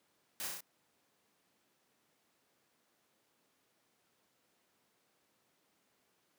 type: noise with echo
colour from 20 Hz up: white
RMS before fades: -41 dBFS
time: 0.4-0.47 s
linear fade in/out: 0 ms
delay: 34 ms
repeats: 4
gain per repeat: -2 dB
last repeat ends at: 0.606 s
effects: pink hiss -75 dBFS RMS until 6.38 s + high-pass 200 Hz 12 dB/octave